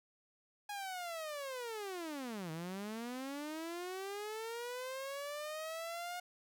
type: linear two-way sweep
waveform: sawtooth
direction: down then up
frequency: 830.6 to 155.56 to 719 Hz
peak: -37 dBFS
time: 0.69-6.2 s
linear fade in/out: 5 ms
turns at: 2.51 s
effects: none